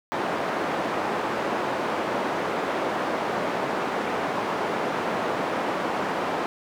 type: band-pass noise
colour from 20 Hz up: white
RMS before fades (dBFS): -27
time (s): 0.12-6.46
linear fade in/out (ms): 0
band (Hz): 230 to 990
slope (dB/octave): 12
effects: none